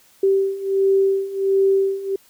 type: beating tone pair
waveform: sine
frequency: 388.3 / 389.7 Hz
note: G4 / G4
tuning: -16 / -10 cents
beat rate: 1.4 Hz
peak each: -20 / -17 dBFS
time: 0.23-2.16 s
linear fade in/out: 5 ms
effects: white hiss -54 dBFS RMS until 2.29 s